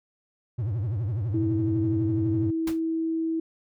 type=tone with vibrato; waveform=triangle; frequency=108.4 Hz; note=A2; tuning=25 cents flat; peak=-23 dBFS; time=0.58-2.51 s; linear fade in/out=10 ms; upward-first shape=triangle; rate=12 Hz; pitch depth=300 cents each way
type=tone; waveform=sine; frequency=324.9 Hz; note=E4; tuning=25 cents flat; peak=-24 dBFS; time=1.34-3.4 s; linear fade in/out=5 ms
type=noise with exponential decay; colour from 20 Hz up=pink; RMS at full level=-31 dBFS; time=2.67-2.8 s; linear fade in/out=5 ms; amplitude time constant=28 ms
effects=none